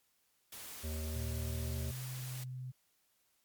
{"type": "noise", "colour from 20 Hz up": "white", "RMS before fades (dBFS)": -48, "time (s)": [0.52, 2.44], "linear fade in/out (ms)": 5}
{"type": "harmonic tone", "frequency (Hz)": 77.78, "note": "D#2", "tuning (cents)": 0, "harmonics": [1, 3, 5, 7, 8], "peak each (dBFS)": [-37, -47, -51, -54, -55], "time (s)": [0.83, 1.92], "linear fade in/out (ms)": 20}
{"type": "tone with pitch glide", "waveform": "sine", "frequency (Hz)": [116.54, 127.82], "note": ["A#2", "C3"], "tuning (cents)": [0, -40], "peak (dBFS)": -40, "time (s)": [1.14, 2.72], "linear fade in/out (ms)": 20, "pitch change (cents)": 160, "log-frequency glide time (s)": [1.57, 1.82]}
{"effects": ["white hiss -75 dBFS RMS until 3.44 s", "MP3 96 kbps"]}